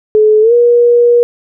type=tone with pitch glide; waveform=sine; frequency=428.8 to 478.5 Hz; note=A4 to A#4; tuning=-45 to +45 cents; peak=-4 dBFS; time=0.15-1.23 s; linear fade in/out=0 ms; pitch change=+190 cents; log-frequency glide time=0.41-0.53 s; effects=none